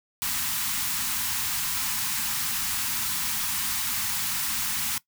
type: band-stop noise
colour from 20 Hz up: white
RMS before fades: -28 dBFS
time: 0.22-4.98 s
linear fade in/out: 0 ms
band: 270 to 820 Hz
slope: 48 dB/octave
effects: noise-tail reverb RT60 0.1 s tail -19 dB re dry

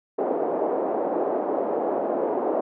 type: band-pass noise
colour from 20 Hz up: white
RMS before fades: -25 dBFS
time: 0.18-2.61 s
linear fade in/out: 10 ms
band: 300 to 690 Hz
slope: 24 dB/octave
effects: none

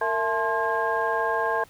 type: tone cluster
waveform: sine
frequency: 457.3 / 664 / 868 / 1056 / 1621 Hz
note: A#4 / E5 / A5 / C6 / G#6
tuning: -33 / +12 / -24 / +16 / -42 cents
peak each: -28 dBFS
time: 0.01-1.64 s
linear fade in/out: 5 ms
effects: tanh soft clip ceiling -12 dBFS + pink hiss -54 dBFS RMS until 1.69 s

